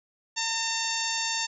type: harmonic tone with a mistuned harmonic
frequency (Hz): 906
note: A#5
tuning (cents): -50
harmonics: 1 / 2 / 3 / 4 / 5 / 6 / 7 / 8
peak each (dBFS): -35 / -35 / -35 / -35 / -35 / -35 / -35 / -35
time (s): 0.36-1.47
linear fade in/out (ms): 20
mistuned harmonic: 8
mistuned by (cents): -15
effects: none